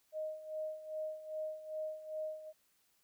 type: tone with tremolo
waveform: sine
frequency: 622.3 Hz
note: D#5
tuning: in tune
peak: -36 dBFS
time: 0.12-2.53 s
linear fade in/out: 50 ms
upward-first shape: sine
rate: 2.5 Hz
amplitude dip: 75%
effects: white hiss -74 dBFS RMS until 3.03 s